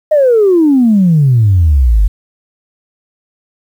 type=exponential sweep; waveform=sine; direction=down; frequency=629 to 46.25 Hz; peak=-4 dBFS; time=0.11-2.08 s; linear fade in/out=10 ms; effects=tanh soft clip ceiling -1 dBFS + 7-bit